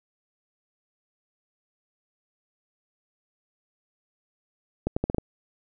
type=accelerating click train; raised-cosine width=2 ms; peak=-11 dBFS; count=6; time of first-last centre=4.87-5.183 s; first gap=95 ms; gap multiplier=0.79; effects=none